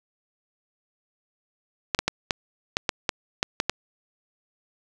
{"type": "clicks", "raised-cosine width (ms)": 0.2, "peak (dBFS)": -4, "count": 10, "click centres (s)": [1.948, 1.99, 2.08, 2.308, 2.769, 2.892, 3.092, 3.429, 3.601, 3.696], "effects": []}